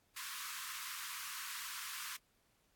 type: high-pass noise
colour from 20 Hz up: pink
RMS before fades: -45 dBFS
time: 0.16-2.17 s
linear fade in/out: 10 ms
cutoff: 1000 Hz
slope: 96 dB/octave
effects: pink hiss -75 dBFS RMS until 2.75 s + AAC 64 kbps